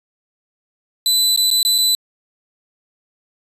sawtooth tone with dropouts, 4001 Hz, B7, 22 cents sharp, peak -10 dBFS, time 1.06-1.95 s, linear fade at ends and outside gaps 1 ms, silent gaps 1.362-1.375 / 1.503-1.512 / 1.63-1.65 / 1.781-1.785 s, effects resampled to 32000 Hz

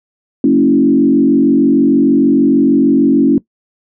sine tone with frequency modulation, 278 Hz, C#4, 5 cents sharp, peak -6 dBFS, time 0.44-3.38 s, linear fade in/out 2 ms, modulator 46.5 Hz, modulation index 1.2, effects noise-tail reverb RT60 0.1 s tail -20 dB re dry

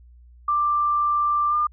sine tone with pitch glide, 1181 to 1203 Hz, D6 to D6, +9 to +41 cents, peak -18 dBFS, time 0.48-1.67 s, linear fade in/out 5 ms, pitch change +32 cents, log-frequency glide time 1.49-1.55 s, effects added 60 Hz sine -46 dBFS peak until 1.72 s

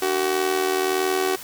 sawtooth tone with amplitude modulation, 377.6 Hz, F#4, 35 cents sharp, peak -13 dBFS, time 0.02-1.36 s, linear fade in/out 5 ms, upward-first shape sine, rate 81.5 Hz, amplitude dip 70%, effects white hiss -38 dBFS RMS until 1.43 s

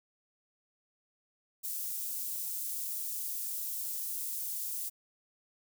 white high-pass noise, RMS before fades -37 dBFS, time 1.63-4.9 s, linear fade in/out 20 ms, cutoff 9000 Hz, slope 12 dB/octave, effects none

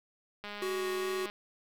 click train, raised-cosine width 0.3 ms, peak -26 dBFS, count 178, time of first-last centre 0.44-1.299 s, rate 206 Hz
square tone with vibrato, 373.7 Hz, F#4, 17 cents sharp, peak -33 dBFS, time 0.62-1.26 s, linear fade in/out 2 ms, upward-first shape sine, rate 2.5 Hz, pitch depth 11 cents each way
effects 9-bit

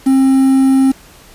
triangle tone with quantisation, 266.7 Hz, C4, 33 cents sharp, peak -5 dBFS, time 0.06-0.92 s, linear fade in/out 10 ms, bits 5, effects pink hiss -41 dBFS RMS until 1.34 s + resampled to 32000 Hz

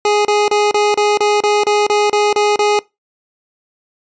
25% pulse tone bursts, 416.1 Hz, G#4, 3 cents sharp, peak -7 dBFS, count 12, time 0.05-2.791 s, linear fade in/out 2 ms, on 200 ms, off 31 ms, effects noise-tail reverb RT60 0.2 s tail -22 dB re dry + resampled to 16000 Hz

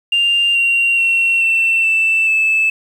sine tone with pitch steps, 2794 / 2759 / 2724 / 2689 / 2656 / 2622 Hz, F7 / F7 / F7 / E7 / E7 / E7, 0 / -22 / -44 / +34 / +12 / -10 cents, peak -10 dBFS, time 0.12-2.7 s, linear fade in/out 5 ms, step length 430 ms, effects tanh soft clip ceiling -7 dBFS + 7-bit

